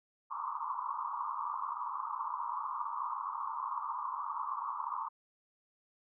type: band-pass noise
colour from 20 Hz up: white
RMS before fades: -38 dBFS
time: 0.3-5.09 s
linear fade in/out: 20 ms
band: 910 to 1200 Hz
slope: 96 dB/octave
effects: none